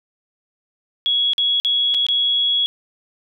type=tone with dropouts; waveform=sine; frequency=3343 Hz; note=G#7; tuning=11 cents sharp; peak=-15 dBFS; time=1.06-2.66 s; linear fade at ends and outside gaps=0 ms; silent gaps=1.334-1.381 / 1.6-1.648 / 1.942-1.946 / 2.066-2.086 s; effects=none